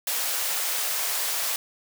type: high-pass noise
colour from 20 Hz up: white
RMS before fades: -27 dBFS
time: 0.07-1.56 s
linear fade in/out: 2 ms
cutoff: 480 Hz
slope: 24 dB/octave
effects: none